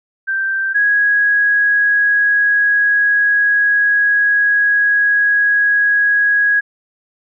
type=tone pair in turn; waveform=sine; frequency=1568 / 1658.5 Hz; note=G6 / G#6; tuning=0 / -3 cents; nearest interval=minor second; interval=97 cents; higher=second; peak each=-15 / -10 dBFS; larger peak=second; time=0.27-0.74 / 0.74-6.61 s; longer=second; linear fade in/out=20 ms; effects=none